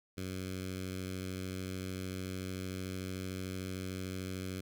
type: tone with notch filter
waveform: 10% pulse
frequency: 93.4 Hz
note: F#2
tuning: 17 cents sharp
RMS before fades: -40 dBFS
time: 0.17-4.61 s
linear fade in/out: 10 ms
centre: 820 Hz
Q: 0.53
effects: none